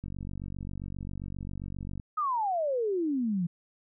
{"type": "click train", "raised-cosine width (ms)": 5, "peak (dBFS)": -26, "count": 94, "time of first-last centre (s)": [0.04, 1.998], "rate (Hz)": 47.5}
{"type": "exponential sweep", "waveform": "sine", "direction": "down", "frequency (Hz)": [1283, 164.81], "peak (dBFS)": -26, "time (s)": [2.17, 3.47], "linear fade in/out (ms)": 10}
{"effects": []}